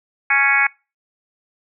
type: harmonic tone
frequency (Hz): 277.2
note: C#4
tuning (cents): 0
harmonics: 3 / 4 / 5 / 6 / 7 / 8 / 9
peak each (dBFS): -24 / -26 / -23 / -18 / -23 / -16 / -25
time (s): 0.3-0.67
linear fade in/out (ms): 5
effects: noise-tail reverb RT60 0.3 s tail -25 dB re dry